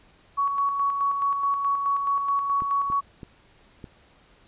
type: tone with tremolo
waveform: sine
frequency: 1120 Hz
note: C#6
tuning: 18 cents sharp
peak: -20 dBFS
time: 0.37-3.01 s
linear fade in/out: 20 ms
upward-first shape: square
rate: 4.7 Hz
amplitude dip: 40%
type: clicks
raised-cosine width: 3 ms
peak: -25 dBFS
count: 4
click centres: 2.621 / 2.901 / 3.232 / 3.842 s
effects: pink hiss -57 dBFS RMS until 4.47 s + resampled to 8000 Hz